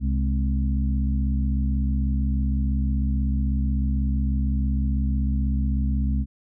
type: harmonic tone with a mistuned harmonic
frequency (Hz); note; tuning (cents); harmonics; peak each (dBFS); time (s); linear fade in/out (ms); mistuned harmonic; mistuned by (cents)
66.2; C2; +21; 1 / 2 / 3 / 4; -21 / -30 / -28 / -34; 0-6.26; 50; 3; +87
effects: none